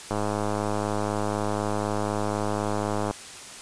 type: click train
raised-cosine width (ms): 1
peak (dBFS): -13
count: 313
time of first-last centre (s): 0.11-3.11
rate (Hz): 104
effects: white hiss -41 dBFS RMS until 3.61 s + resampled to 22050 Hz